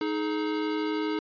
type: tone pair together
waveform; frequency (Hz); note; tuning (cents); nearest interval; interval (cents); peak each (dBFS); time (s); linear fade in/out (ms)
square; 311.7 / 423.9; D#4 / G#4; +3 / +35; perfect fourth; 532; -29 / -32; 0.01-1.19; 2
effects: resampled to 11025 Hz